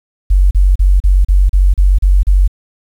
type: tone bursts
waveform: sine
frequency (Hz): 46.88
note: F#1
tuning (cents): +23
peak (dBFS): -5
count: 9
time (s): 0.3-2.478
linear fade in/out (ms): 10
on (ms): 210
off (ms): 36
effects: 7-bit